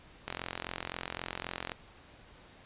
click train, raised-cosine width 0.3 ms, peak -19 dBFS, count 64, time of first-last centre 0.28-1.718 s, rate 43.8 Hz, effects pink hiss -56 dBFS RMS until 2.65 s + resampled to 8000 Hz

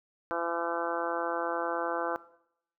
harmonic tone, 169.3 Hz, E3, 46 cents sharp, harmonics 2 / 3 / 4 / 5 / 6 / 7 / 8 / 9, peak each -38 / -35 / -37 / -38 / -39 / -38 / -38 / -39 dBFS, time 0.31-2.16 s, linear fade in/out 0 ms, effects noise-tail reverb RT60 0.7 s tail -17 dB re dry

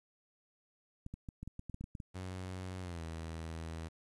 clicks, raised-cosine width 5 ms, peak -31 dBFS, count 12, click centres 1.064 / 1.14 / 1.288 / 1.43 / 1.476 / 1.594 / 1.697 / 1.744 / 1.81 / 1.841 / 1.952 / 2.002 s
sawtooth tone with pitch glide, 92.5 to 81.46 Hz, F#2 to E2, 0 to -20 cents, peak -37 dBFS, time 2.14-3.89 s, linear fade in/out 20 ms, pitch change -220 cents, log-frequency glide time 2.81-3.02 s
effects resampled to 24000 Hz + 11-bit

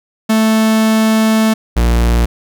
45% pulse tone pair in turn, 220 / 58.59 Hz, A3 / A#1, 0 / +9 cents, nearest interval octave + major seventh, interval 2291 cents, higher first, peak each -9 dBFS, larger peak neither, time 0.29-1.54 / 1.76-2.26 s, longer first, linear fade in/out 10 ms, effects none

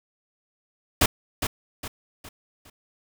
pink noise with echo, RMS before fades -18 dBFS, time 1.01-1.06 s, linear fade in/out 5 ms, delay 410 ms, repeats 4, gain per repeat -8 dB, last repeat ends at 2.7 s, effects none

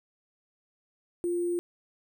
sine tone with sample-and-hold, 349.2 Hz, F4, in tune, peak -26 dBFS, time 1.24-1.59 s, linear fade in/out 0 ms, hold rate 8820 Hz, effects none

